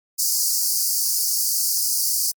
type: high-pass noise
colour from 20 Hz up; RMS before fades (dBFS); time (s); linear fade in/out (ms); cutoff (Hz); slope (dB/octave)
pink; -21; 0.18-2.32; 20; 4600; 96
effects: Opus 48 kbps